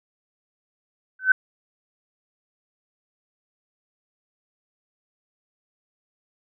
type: tone with exponential growth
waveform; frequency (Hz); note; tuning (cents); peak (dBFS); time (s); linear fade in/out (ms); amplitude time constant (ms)
sine; 1523; F#6; +50; -8; 1.19-1.32; 5; 28
effects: none